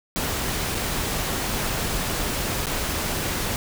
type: noise with dropouts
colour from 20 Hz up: pink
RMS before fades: -26 dBFS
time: 0.16-3.56 s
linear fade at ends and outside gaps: 0 ms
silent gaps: 0.747-0.751 / 2.658-2.668 s
effects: none